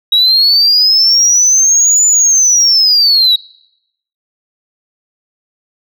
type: linear two-way sweep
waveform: sine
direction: up then down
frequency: 3817 to 7040 to 3817 Hz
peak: -4 dBFS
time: 0.12-3.36 s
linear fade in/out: 5 ms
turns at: 2.06 s
effects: noise-tail reverb RT60 0.8 s tail -24 dB re dry + tanh soft clip ceiling -3 dBFS